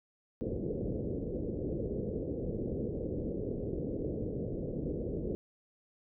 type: low-pass noise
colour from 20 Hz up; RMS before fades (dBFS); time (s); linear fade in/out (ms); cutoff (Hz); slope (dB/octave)
white; -36; 0.41-5.35; 0; 500; 48
effects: none